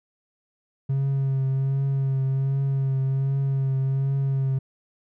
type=tone with vibrato; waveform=triangle; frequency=135.4 Hz; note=C#3; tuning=40 cents flat; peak=-18 dBFS; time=0.89-4.59 s; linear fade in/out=10 ms; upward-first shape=triangle; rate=1.3 Hz; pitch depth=28 cents each way; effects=tanh soft clip ceiling -14 dBFS